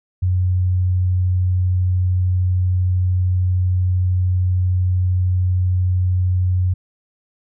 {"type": "tone", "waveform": "sine", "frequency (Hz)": 91.3, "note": "F#2", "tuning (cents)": -23, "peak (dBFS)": -14, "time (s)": [0.22, 6.74], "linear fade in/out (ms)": 10, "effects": []}